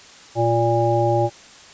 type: harmonic tone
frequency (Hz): 116.54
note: A#2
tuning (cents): 0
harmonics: 1 / 3 / 5 / 7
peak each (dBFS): -21 / -21 / -21 / -21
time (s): 0.35-1.3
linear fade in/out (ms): 50
effects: white hiss -44 dBFS RMS until 1.73 s + resampled to 16000 Hz